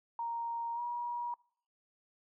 sine tone with pitch glide, 932.3 to 958 Hz, A#5 to A#5, 0 to +47 cents, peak -34 dBFS, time 0.19-1.34 s, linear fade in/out 2 ms, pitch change +47 cents, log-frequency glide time 0.75-0.8 s, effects noise-tail reverb RT60 0.6 s tail -24 dB re dry

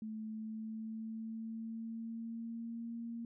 sine tone with pitch glide, 218 to 232.3 Hz, A3 to A#3, -16 to -6 cents, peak -40 dBFS, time 0.02-3.25 s, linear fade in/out 2 ms, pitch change +110 cents, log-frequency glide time 0.28-2.95 s, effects none

